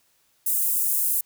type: high-pass noise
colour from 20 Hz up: pink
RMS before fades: -23 dBFS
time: 0.46-1.21 s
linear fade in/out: 5 ms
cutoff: 9900 Hz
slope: 24 dB/octave
effects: white hiss -65 dBFS RMS until 1.25 s